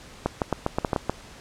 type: clicks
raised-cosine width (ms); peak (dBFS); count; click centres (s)
1; -8; 9; 0.26 / 0.418 / 0.527 / 0.664 / 0.785 / 0.848 / 0.932 / 0.962 / 1.096
effects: pink hiss -46 dBFS RMS until 1.4 s + low-pass 8000 Hz 12 dB/octave